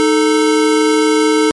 square tone pair together, 309.9 / 438.3 Hz, D#4 / A4, -7 / -7 cents, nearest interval tritone, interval 600 cents, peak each -13 dBFS, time 0-1.51 s, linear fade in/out 0 ms, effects MP3 48 kbps

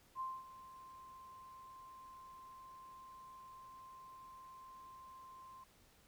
sine tone with ADSR envelope, 1046.5 Hz, C6, in tune, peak -38 dBFS, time 0.15-5.64 s, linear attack 54 ms, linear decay 230 ms, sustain -15 dB, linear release 5 ms, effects pink hiss -68 dBFS RMS until 6.07 s

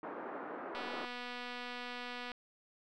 pink band-pass noise, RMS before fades -44 dBFS, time 0.03-1.05 s, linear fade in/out 2 ms, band 280 to 1500 Hz, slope 24 dB/octave
click train, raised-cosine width 0.3 ms, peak -28 dBFS, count 385, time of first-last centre 0.75-2.317 s, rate 245 Hz
effects none

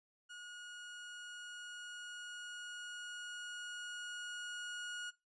30% pulse tone with level ramp, 1446 Hz, F#6, 40 cents flat, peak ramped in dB -46 to -39 dBFS, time 0.29-5.11 s, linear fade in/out 20 ms, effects noise-tail reverb RT60 0.2 s tail -17 dB re dry + resampled to 22050 Hz

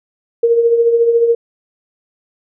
sine tone with tremolo, 466.2 Hz, A#4, in tune, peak -6 dBFS, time 0.43-1.35 s, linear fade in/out 5 ms, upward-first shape triangle, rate 14 Hz, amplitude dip 60%, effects none

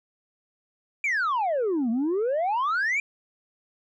sine exponential two-way sweep, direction down then up, 2406 to 219.9 to 2406 Hz, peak -20 dBFS, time 1.04-3 s, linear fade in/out 2 ms, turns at 1.9 s, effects tanh soft clip ceiling -21 dBFS

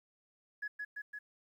sine tone with echo, 1686 Hz, G#6, 26 cents sharp, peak -35 dBFS, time 0.62-0.68 s, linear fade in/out 10 ms, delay 170 ms, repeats 3, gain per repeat -2 dB, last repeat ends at 1.19 s, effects tanh soft clip ceiling -32 dBFS + 12-bit

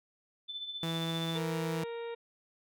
sine tone with tremolo, 3520 Hz, A7, in tune, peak -35 dBFS, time 0.48-1.39 s, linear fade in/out 20 ms, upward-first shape triangle, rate 15 Hz, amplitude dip 65%
sawtooth tone, 164.81 Hz, E3, in tune, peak -29 dBFS, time 0.83-1.84 s, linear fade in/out 2 ms
harmonic tone, 466.2 Hz, A#4, in tune, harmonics 1 / 2 / 3 / 4 / 5 / 6 / 7 / 8, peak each -37 / -47 / -54 / -54 / -54 / -58 / -63 / -56 dBFS, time 1.35-2.15 s, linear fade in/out 10 ms
effects none

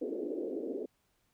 white band-pass noise, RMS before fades -37 dBFS, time 0.01-0.86 s, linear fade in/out 10 ms, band 260 to 500 Hz, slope 48 dB/octave, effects pink hiss -75 dBFS RMS until 1.33 s

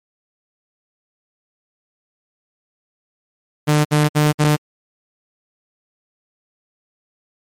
sawtooth tone bursts, 150 Hz, D3, 37 cents sharp, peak -8 dBFS, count 4, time 3.67-4.567 s, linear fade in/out 20 ms, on 180 ms, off 59 ms, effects MP3 64 kbps

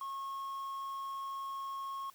triangle tone, 1089 Hz, C#6, 31 cents flat, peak -36 dBFS, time 0.01-2.1 s, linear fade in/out 2 ms, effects white hiss -62 dBFS RMS until 2.14 s

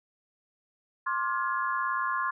sine chord, D half-diminished seventh, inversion third, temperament just, 1057.2 / 1174.7 / 1409.6 / 1691.5 Hz, C6 / D6 / F6 / Ab6, +18 / 0 / +16 / +31 cents, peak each -29 / -35 / -34 / -34 dBFS, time 1.06-2.31 s, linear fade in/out 10 ms, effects none

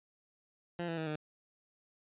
15% pulse tone with pitch steps, 172.7 / 165.76 / 159.1 / 152.71 Hz, F3 / E3 / D#3 / D#3, -19 / +10 / +39 / -32 cents, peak -29 dBFS, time 0.79-1.158 s, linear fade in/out 2 ms, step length 92 ms, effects resampled to 8000 Hz

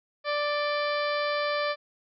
harmonic tone with a mistuned harmonic, 587.3 Hz, D5, in tune, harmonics 1 / 2 / 3 / 4 / 5 / 6 / 7 / 8 / 9, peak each -28 / -31 / -34 / -36 / -44 / -41 / -42 / -40 / -51 dBFS, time 0.24-1.76 s, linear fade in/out 50 ms, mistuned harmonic 5, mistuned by +56 cents, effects none

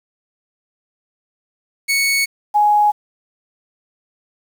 sawtooth / sine tone pair in turn, 2217 / 834.5 Hz, C#7 / G#5, 0 / +8 cents, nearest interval octave + perfect fourth, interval 1692 cents, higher first, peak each -11 / -10 dBFS, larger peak second, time 1.88-2.26 / 2.54-2.92 s, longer neither, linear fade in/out 20 ms, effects 7-bit

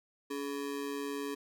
square ring-modulated tone, 353.6 Hz, F4, 22 cents sharp, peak -33 dBFS, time 0.3-1.35 s, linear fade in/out 10 ms, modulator 69.4 Hz, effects none

